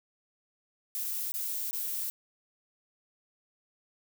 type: noise bursts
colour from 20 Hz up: violet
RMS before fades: -34 dBFS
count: 3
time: 0.95-2.1 s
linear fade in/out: 0 ms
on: 370 ms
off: 20 ms
effects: none